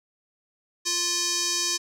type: tone with band-pass filter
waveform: square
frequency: 349.2 Hz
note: F4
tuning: in tune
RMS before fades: -26 dBFS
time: 0.85-1.78 s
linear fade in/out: 20 ms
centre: 5700 Hz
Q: 3.1
effects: none